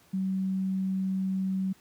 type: tone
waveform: sine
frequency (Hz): 190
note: F#3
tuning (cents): +46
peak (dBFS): -26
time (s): 0.13-1.73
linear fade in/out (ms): 10
effects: pink hiss -60 dBFS RMS until 1.8 s + high-pass 80 Hz 12 dB/octave